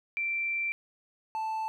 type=tone pair in turn; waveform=sine / triangle; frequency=2349 / 879.9 Hz; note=D7 / A5; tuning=0 / 0 cents; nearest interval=octave + perfect fourth; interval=1700 cents; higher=first; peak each=-28 dBFS; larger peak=neither; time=0.17-0.72 / 1.35-1.68 s; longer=first; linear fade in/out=0 ms; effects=none